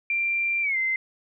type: tone with pitch glide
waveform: sine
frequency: 2368 to 2073 Hz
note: D7 to C7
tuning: +14 to -17 cents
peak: -22 dBFS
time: 0.1-0.96 s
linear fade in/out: 2 ms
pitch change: -231 cents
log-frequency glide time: 0.62-0.77 s
effects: none